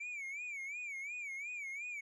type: tone with vibrato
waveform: triangle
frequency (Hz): 2300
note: D7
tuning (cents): -37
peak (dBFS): -39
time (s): 0-2.01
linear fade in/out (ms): 10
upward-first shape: sine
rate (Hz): 2.8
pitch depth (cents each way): 130
effects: resampled to 24000 Hz